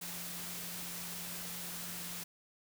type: tone in noise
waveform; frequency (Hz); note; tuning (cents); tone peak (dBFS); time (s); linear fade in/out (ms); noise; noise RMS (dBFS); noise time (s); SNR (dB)
sine; 175.1; F3; +5; -50; 0.01-2.24; 10; white; -43; 0.01-2.24; -10
effects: none